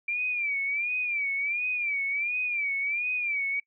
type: tone with vibrato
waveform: sine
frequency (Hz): 2349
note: D7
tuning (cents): 0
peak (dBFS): -26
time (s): 0.08-3.6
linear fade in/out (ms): 5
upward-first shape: sine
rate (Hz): 1.4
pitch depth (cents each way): 110
effects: noise-tail reverb RT60 0.1 s tail -22 dB re dry